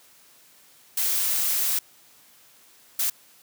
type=noise bursts at uneven times; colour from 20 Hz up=blue; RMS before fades=-24 dBFS; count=2; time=0.97-1.79 / 2.99-3.1 s; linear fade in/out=5 ms; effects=white hiss -55 dBFS RMS until 3.42 s + high-pass 100 Hz 12 dB/octave